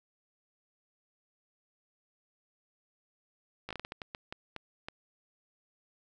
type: slowing click train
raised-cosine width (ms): 0.3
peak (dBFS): -23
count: 12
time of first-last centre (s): 3.69-4.885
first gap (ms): 16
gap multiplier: 1.35
effects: none